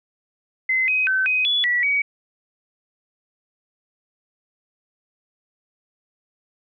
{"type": "tone with pitch steps", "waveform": "sine", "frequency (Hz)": [2053, 2520, 1532, 2512, 3418, 1945, 2262], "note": ["C7", "D#7", "G6", "D#7", "G#7", "B6", "C#7"], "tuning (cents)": [-33, 21, -40, 16, 49, -27, 34], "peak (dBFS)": -17, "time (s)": [0.69, 2.02], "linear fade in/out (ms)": 5, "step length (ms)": 190, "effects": []}